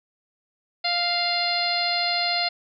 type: harmonic tone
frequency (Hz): 698.5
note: F5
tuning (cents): 0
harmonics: 1 / 2 / 3 / 4 / 5 / 6 / 7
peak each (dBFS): -27 / -34 / -29 / -33 / -33 / -25 / -32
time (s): 0.84-2.49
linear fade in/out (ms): 10
effects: none